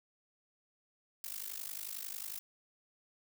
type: noise with amplitude modulation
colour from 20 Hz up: blue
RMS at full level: -39 dBFS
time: 1.24-2.39 s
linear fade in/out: 0 ms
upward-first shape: sine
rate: 51.1 Hz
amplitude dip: 90%
effects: none